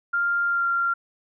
sine tone with pitch glide, 1396.9 to 1383.3 Hz, F6 to F6, 0 to -17 cents, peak -20 dBFS, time 0.13-0.94 s, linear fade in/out 10 ms, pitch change -17 cents, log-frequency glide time 0.47-0.65 s, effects none

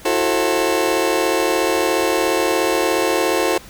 30% pulse chord, F# half-diminished seventh, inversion third, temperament just, 333 / 370 / 444 / 532.8 Hz, E4 / F#4 / A4 / C5, +18 / 0 / +16 / +31 cents, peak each -19 dBFS, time 0.05-3.58 s, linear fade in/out 5 ms, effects pink hiss -41 dBFS RMS until 3.69 s

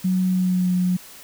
sine tone with pitch glide, 185 to 181.09 Hz, F#3 to F#3, 0 to -37 cents, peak -17 dBFS, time 0.04-0.97 s, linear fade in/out 10 ms, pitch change -37 cents, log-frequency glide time 0.27-0.72 s, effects white hiss -43 dBFS RMS until 1.23 s

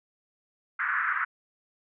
white band-pass noise, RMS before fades -28 dBFS, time 0.79-1.25 s, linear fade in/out 10 ms, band 1200 to 1800 Hz, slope 48 dB/octave, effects none

